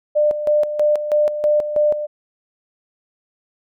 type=tone with tremolo; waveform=sine; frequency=598 Hz; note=D5; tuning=31 cents sharp; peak=-12 dBFS; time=0.15-2.07 s; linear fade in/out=20 ms; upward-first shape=square; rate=3.1 Hz; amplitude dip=65%; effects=none